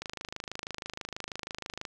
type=click train; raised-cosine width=0.2 ms; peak=-19 dBFS; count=49; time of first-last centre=0.02-1.852 s; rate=26.2 Hz; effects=none